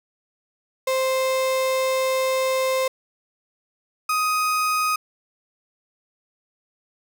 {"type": "tone pair in turn", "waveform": "35% pulse", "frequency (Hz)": [523.3, 1251.5], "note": ["C5", "D#6"], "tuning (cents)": [0, 10], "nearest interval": "octave + minor third", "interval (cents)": 1510, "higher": "second", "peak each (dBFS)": [-18, -18], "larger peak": "neither", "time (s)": [[0.87, 2.88], [4.09, 4.96]], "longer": "first", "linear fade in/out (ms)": 5, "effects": []}